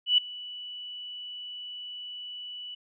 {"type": "tone with ADSR envelope", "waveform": "sine", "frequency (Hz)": 2960, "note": "F#7", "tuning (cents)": 0, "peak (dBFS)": -16, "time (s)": [0.06, 2.75], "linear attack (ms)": 120, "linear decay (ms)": 4, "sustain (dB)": -21, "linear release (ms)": 9, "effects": []}